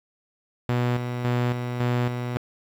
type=tone with tremolo; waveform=sawtooth; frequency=122.4 Hz; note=B2; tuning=15 cents flat; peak=-17 dBFS; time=0.69-2.37 s; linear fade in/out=0 ms; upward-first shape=square; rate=1.8 Hz; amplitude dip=50%; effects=low-pass 3000 Hz 12 dB/octave + 8-bit